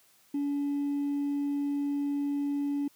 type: tone with hard clipping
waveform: triangle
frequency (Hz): 285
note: C#4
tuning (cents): +48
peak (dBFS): -27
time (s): 0.34-2.88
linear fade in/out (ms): 5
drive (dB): 2
effects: white hiss -63 dBFS RMS until 2.95 s + high-pass 80 Hz 12 dB/octave